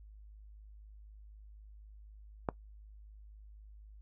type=click; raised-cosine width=1 ms; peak=-17 dBFS; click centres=2.488 s; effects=noise-tail reverb RT60 0.1 s tail -20 dB re dry + added 52 Hz sine -51 dBFS peak until 4.01 s